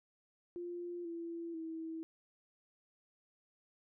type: tone with pitch steps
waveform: sine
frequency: 349.3 / 336.4 / 324 Hz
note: F4 / E4 / E4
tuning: 0 / +35 / -30 cents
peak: -40 dBFS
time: 0.56-2.03 s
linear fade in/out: 0 ms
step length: 490 ms
effects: none